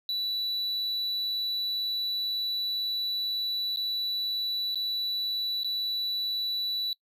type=tone with dropouts; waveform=triangle; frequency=3951 Hz; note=B7; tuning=in tune; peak=-26 dBFS; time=0.09-6.93 s; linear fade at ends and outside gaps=1 ms; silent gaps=3.761-3.771 / 4.746-4.756 / 5.633-5.645 s; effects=noise-tail reverb RT60 0.1 s tail -24 dB re dry